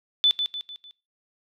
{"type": "tone with echo", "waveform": "sine", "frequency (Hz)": 3500, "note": "A7", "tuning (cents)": -10, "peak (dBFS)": -15, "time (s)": [0.24, 0.31], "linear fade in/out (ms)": 0, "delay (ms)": 150, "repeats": 4, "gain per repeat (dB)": -7, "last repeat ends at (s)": 0.91, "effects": ["noise-tail reverb RT60 0.3 s tail -19 dB re dry"]}